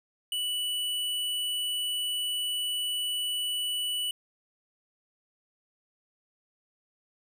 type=tone; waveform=square; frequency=2960 Hz; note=F#7; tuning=in tune; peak=-29 dBFS; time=0.32-4.11 s; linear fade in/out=2 ms; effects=none